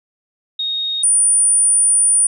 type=tone pair in turn; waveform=sine; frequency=3729 / 9396 Hz; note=A#7 / D9; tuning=0 / 0 cents; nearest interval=octave + major third; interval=1600 cents; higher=second; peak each=-18 / -10 dBFS; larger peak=second; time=0.59-1.03 / 1.03-2.27 s; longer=second; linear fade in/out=5 ms; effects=none